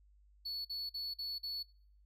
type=tone bursts; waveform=triangle; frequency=4421 Hz; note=C#8; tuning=5 cents flat; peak=-37 dBFS; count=5; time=0.45-1.63 s; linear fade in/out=10 ms; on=200 ms; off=45 ms; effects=noise-tail reverb RT60 0.6 s tail -23 dB re dry + added 50 Hz sine -62 dBFS peak until 2.05 s